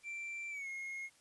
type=tone with pitch glide; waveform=triangle; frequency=2349 to 2154 Hz; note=D7 to C7; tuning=0 to +50 cents; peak=-39 dBFS; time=0.03-1.1 s; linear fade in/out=50 ms; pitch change=-150 cents; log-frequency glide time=0.5-0.68 s; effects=white hiss -67 dBFS RMS until 1.2 s + resampled to 24000 Hz